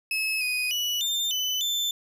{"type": "tone with pitch steps", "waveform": "35% pulse", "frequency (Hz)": [2586, 2491, 2947, 3597, 3009, 3540], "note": ["E7", "D#7", "F#7", "A7", "F#7", "A7"], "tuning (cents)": [-34, 1, -8, 37, 28, 10], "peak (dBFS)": -23, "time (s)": [0.11, 1.91], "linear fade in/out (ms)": 2, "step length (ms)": 300, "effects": []}